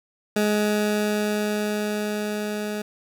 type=tone with level ramp; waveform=20% pulse; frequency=209.9 Hz; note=G#3; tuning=19 cents sharp; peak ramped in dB=-14 to -22 dBFS; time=0.36-2.82 s; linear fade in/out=5 ms; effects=none